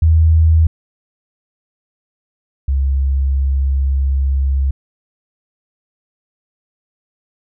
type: tone pair in turn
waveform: sine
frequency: 80.3 / 67.81 Hz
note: E2 / C#2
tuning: -45 / -38 cents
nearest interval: minor third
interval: 293 cents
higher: first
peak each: -7 / -12 dBFS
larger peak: first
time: 0.02-0.67 / 2.68-4.71 s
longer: second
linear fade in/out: 5 ms
effects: none